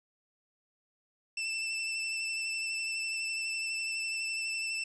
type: tone with vibrato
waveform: sawtooth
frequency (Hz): 2661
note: E7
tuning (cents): +16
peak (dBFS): -29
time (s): 1.37-4.84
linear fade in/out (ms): 5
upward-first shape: sine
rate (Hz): 12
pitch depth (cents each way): 19
effects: resampled to 22050 Hz + 10-bit